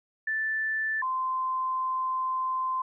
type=tone pair in turn; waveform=sine; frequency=1760 / 1036.9 Hz; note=A6 / C6; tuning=0 / -16 cents; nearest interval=major sixth; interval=916 cents; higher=first; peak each=-26 dBFS; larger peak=neither; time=0.27-1.02 / 1.02-2.82 s; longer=second; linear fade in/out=5 ms; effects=none